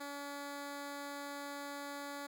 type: tone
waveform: 10% pulse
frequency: 284.5 Hz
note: C#4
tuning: 45 cents sharp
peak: -34 dBFS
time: 0-2.27 s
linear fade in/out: 10 ms
effects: none